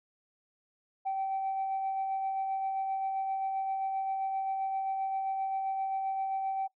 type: tone with tremolo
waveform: sine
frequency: 773 Hz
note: G5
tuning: 24 cents flat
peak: -27 dBFS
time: 1.05-6.68 s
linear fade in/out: 20 ms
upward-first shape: sine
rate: 7.6 Hz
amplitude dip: 30%
effects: noise-tail reverb RT60 0.1 s tail -20 dB re dry + tanh soft clip ceiling -26 dBFS